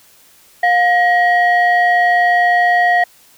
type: tone pair together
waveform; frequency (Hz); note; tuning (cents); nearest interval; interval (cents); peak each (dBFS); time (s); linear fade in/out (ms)
sine; 710 / 1895.5; F5 / A#6; +28 / +28; octave + perfect fourth; 1700; -10 / -12; 0.63-3.04; 5
effects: tanh soft clip ceiling -5 dBFS + white hiss -48 dBFS RMS until 3.37 s